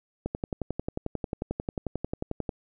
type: click train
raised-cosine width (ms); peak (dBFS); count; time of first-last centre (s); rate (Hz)
2; -16; 26; 0.26-2.492; 11.2
effects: none